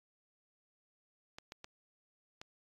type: clicks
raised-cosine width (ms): 0.2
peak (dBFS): -29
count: 4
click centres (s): 1.385 / 1.521 / 1.644 / 2.415
effects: AAC 32 kbps